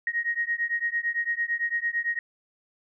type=beating tone pair; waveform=sine; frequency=1872 / 1880.9 Hz; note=A#6 / A#6; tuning=+7 / +15 cents; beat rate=8.9 Hz; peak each=-28 dBFS; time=0.07-2.19 s; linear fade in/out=2 ms; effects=none